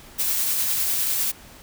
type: noise with tremolo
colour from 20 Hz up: blue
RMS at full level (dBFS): -22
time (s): 0.18-1.32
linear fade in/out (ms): 20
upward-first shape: triangle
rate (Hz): 9.9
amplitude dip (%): 25
effects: pink hiss -46 dBFS RMS until 1.62 s